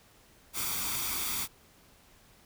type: noise with comb filter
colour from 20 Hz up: white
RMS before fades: -33 dBFS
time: 0.53-1.48 s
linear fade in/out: 50 ms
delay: 0.86 ms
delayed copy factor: +0.6
effects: pink hiss -60 dBFS RMS until 2.45 s